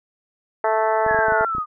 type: harmonic tone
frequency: 219.6 Hz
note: A3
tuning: 3 cents flat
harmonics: 2 / 3 / 4 / 5 / 6 / 7 / 8 / 9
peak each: -24 / -21 / -21 / -29 / -28 / -33 / -33 / -36 dBFS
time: 0.64-1.45 s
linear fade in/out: 2 ms
type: exponential sweep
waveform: sine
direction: down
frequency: 1760 to 1210 Hz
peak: -21 dBFS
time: 1.05-1.66 s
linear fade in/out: 50 ms
type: clicks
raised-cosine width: 3 ms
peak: -21 dBFS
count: 9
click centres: 1.064 / 1.111 / 1.146 / 1.189 / 1.284 / 1.322 / 1.41 / 1.55 / 1.583 s
effects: none